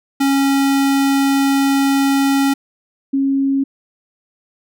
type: tone pair in turn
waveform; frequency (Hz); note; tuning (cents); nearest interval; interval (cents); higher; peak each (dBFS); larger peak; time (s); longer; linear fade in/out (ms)
square / sine; 275.2 / 273.1; C#4 / C#4; -12 / -26; unison; 14; first; -13; neither; 0.2-2.54 / 3.13-3.64; first; 10
effects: none